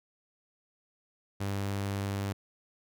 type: tone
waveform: sawtooth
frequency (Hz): 99.4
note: G2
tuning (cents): +25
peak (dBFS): -27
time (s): 1.4-2.33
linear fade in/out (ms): 10
effects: none